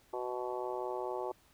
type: harmonic tone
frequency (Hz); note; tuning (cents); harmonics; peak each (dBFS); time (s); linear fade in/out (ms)
124.4; B2; +13; 3 / 4 / 5 / 6 / 7 / 8 / 9; -39 / -42 / -42 / -47 / -41 / -51 / -48; 0.13-1.32; 5
effects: pink hiss -66 dBFS RMS until 1.53 s